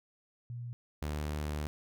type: tone pair in turn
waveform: sine / sawtooth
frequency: 120 / 74.88 Hz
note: B2 / D2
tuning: -49 / +34 cents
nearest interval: minor sixth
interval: 817 cents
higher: first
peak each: -38 / -30 dBFS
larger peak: second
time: 0.5-0.73 / 1.02-1.67 s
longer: second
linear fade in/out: 0 ms
effects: none